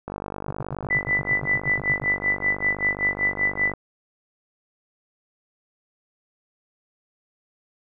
click train, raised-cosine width 1 ms, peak -17 dBFS, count 182, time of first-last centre 0.08-3.737 s, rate 49.5 Hz
triangle tone bursts, 136.8 Hz, C#3, 23 cents flat, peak -26 dBFS, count 14, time 0.48-2.045 s, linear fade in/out 2 ms, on 31 ms, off 87 ms
sine tone with tremolo, 1989 Hz, B6, 12 cents sharp, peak -17 dBFS, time 0.9-3.73 s, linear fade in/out 10 ms, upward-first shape sine, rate 5.2 Hz, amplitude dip 100%
effects none

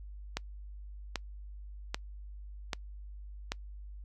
click train, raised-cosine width 0.2 ms, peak -15 dBFS, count 5, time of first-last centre 0.37-3.52 s, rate 1.27 Hz, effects noise-tail reverb RT60 0.1 s tail -26 dB re dry + added 50 Hz sine -43 dBFS peak until 4.04 s

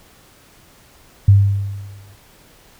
sine tone with exponential decay, 99.5 Hz, G2, 26 cents sharp, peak -4 dBFS, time 1.28-2.16 s, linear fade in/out 5 ms, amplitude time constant 190 ms, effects pink hiss -49 dBFS RMS until 2.79 s

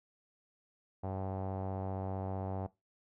sawtooth tone with low-pass filter, 95.4 Hz, G2, 47 cents flat, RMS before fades -38 dBFS, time 1.03-2.67 s, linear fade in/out 10 ms, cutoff 760 Hz, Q 3.2, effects noise-tail reverb RT60 0.2 s tail -19 dB re dry

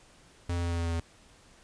square tone with pitch steps, 86.9 / 86.3 / 85.7 / 85.11 / 84.52 / 83.94 / 83.36 Hz, F2 / F2 / F2 / F2 / E2 / E2 / E2, -8 / -20 / -32 / -44 / +44 / +32 / +20 cents, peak -29 dBFS, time 0.49-1.001 s, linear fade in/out 5 ms, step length 73 ms, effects pink hiss -58 dBFS RMS until 1.63 s + resampled to 22050 Hz

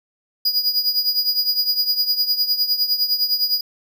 square tone with tremolo, 4900 Hz, D#8, 27 cents flat, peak -14 dBFS, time 0.45-3.61 s, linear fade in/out 5 ms, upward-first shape triangle, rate 9.8 Hz, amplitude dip 80%, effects none

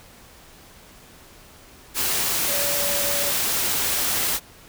sine tone in noise, 572 Hz, D5, 46 cents flat, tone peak -29 dBFS, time 2.46-3.33 s, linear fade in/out 50 ms, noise white, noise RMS -23 dBFS, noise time 1.94-4.4 s, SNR -9 dB, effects pink hiss -48 dBFS RMS until 4.68 s

